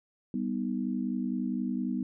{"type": "chord", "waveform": "sine", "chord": "G augmented", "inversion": "none", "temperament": "equal", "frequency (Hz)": [196, 246.9, 311.1], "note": ["G3", "B3", "D#4"], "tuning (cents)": [0, 0, 0], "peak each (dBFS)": [-33, -31, -37], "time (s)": [0.34, 2.03], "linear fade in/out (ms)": 2, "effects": []}